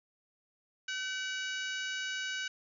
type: harmonic tone with a mistuned harmonic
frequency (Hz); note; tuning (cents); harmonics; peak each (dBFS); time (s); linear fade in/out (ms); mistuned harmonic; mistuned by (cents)
763; G5; -47; 2 / 3 / 4 / 5 / 6 / 7 / 8 / 9; -37 / -44 / -40 / -46 / -49 / -51 / -47 / -52; 0.88-2.48; 5; 4; -76
effects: none